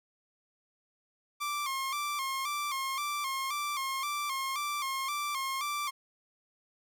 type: tone with vibrato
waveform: sawtooth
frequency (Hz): 1121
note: C#6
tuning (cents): +19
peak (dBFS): -28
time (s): 1.4-5.91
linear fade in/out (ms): 20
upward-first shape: square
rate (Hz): 1.9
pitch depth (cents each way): 77
effects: none